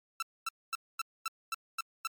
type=tone bursts; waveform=sawtooth; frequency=1335 Hz; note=E6; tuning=22 cents sharp; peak=-28 dBFS; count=8; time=0.2-2.072 s; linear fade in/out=2 ms; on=24 ms; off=240 ms; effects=MP3 96 kbps